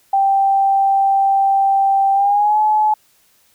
sine tone with pitch glide, 784 to 855 Hz, G5 to A5, 0 to -50 cents, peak -11 dBFS, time 0.13-2.94 s, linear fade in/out 5 ms, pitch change +150 cents, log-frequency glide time 2.13-2.59 s, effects white hiss -56 dBFS RMS until 3.54 s

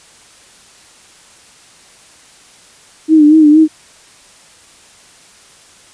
sine tone with vibrato, 306.7 Hz, D#4, 25 cents flat, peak -3 dBFS, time 3.08-3.68 s, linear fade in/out 50 ms, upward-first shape sine, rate 4.3 Hz, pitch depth 65 cents each way, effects white hiss -43 dBFS RMS until 5.93 s + resampled to 22050 Hz

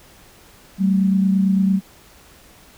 sine tone pair together, 191.05 / 220 Hz, G3 / A3, -44 / 0 cents, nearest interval major second, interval 244 cents, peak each -14 / -23 dBFS, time 0.78-1.81 s, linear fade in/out 50 ms, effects pink hiss -48 dBFS RMS until 2.77 s

